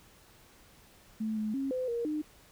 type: tone with pitch steps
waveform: sine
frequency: 218.6 / 214.7 / 271.6 / 510 / 470.2 / 304.2 Hz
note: A3 / A3 / C#4 / C5 / A#4 / D#4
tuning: -11 / -42 / -35 / -44 / +15 / -39 cents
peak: -30 dBFS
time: 1.2-2.22 s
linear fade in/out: 10 ms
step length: 170 ms
effects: pink hiss -59 dBFS RMS until 2.51 s